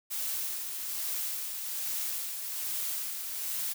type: noise with tremolo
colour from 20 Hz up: blue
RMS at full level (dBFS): -33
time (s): 0.1-3.74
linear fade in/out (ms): 20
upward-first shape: sine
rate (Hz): 1.2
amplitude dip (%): 40
effects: none